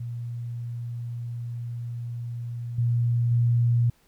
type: tone with level steps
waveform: sine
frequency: 118.9 Hz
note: A#2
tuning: 35 cents sharp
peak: -30 / -20 / -18 dBFS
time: 0-3.9 s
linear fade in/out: 5 ms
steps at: 2.78 / 3.31 s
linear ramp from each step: 5 ms
effects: pink hiss -63 dBFS RMS until 4.07 s